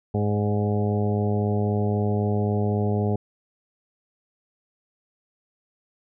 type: harmonic tone with a mistuned harmonic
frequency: 103.83 Hz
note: G#2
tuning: in tune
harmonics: 1 / 2 / 3 / 4 / 5 / 6 / 7 / 8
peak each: -23 / -26 / -35 / -28 / -35 / -36 / -34 / -40 dBFS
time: 0.14-3.16 s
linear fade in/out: 5 ms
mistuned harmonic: 6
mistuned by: -19 cents
effects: none